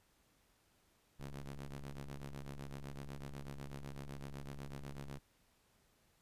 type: ring-modulated tone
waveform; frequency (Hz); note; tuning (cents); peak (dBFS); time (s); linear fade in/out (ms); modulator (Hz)
sawtooth; 68.7; C#2; -15; -38; 1.19-5.19; 10; 72.7
effects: pink hiss -73 dBFS RMS until 6.21 s + resampled to 32000 Hz